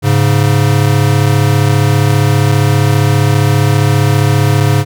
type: tone pair together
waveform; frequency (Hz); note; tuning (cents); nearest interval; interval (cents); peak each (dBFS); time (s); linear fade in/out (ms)
square; 103.83 / 138.84; G#2 / C#3; 0 / +3; perfect fourth; 503; -11; 0.02-4.85; 50
effects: none